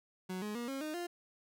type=tone with pitch steps; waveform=30% pulse; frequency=185 / 210.1 / 238.5 / 270.9 / 307.6 / 349.2 Hz; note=F#3 / G#3 / A#3 / C#4 / D#4 / F4; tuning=0 / +20 / +40 / -40 / -20 / 0 cents; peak=-35 dBFS; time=0.29-1.07 s; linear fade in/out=10 ms; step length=130 ms; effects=none